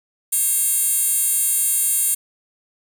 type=tone with high-pass filter; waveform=10% pulse; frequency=544 Hz; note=C#5; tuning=33 cents flat; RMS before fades=-19 dBFS; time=0.32-2.15 s; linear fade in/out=10 ms; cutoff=10000 Hz; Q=3.7; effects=none